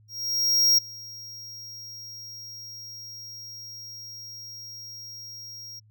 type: tone with ADSR envelope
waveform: square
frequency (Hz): 5600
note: F8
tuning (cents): +4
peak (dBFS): -16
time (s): 0.08-5.8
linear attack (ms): 700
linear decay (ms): 8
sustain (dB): -23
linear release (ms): 15
effects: added 107 Hz sine -54 dBFS peak until 5.9 s